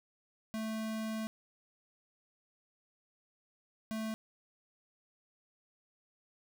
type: tone bursts at uneven times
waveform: square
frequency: 220 Hz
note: A3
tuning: in tune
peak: -36 dBFS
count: 2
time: 0.54-1.27 / 3.91-4.14 s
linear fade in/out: 0 ms
effects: none